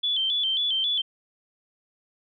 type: tone with vibrato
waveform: sine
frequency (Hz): 3278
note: G#7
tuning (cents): -23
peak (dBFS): -22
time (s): 0.03-1.02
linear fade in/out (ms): 10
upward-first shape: square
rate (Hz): 3.7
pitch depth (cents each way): 82
effects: none